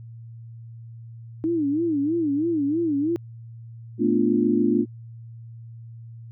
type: tone with vibrato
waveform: sine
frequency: 308.7 Hz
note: D#4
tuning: 14 cents flat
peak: -20 dBFS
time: 1.44-3.16 s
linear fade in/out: 0 ms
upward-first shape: sine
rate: 3.1 Hz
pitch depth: 180 cents each way
type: chord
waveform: sine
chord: B half-diminished seventh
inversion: third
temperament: equal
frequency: 220 / 246.9 / 293.7 / 349.2 Hz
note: A3 / B3 / D4 / F4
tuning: 0 / 0 / 0 / 0 cents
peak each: -23 dBFS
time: 3.98-4.86 s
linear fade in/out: 50 ms
effects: added 115 Hz sine -38 dBFS peak until 6.31 s